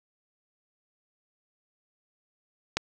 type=click; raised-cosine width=0.2 ms; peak=-8 dBFS; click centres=2.77 s; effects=none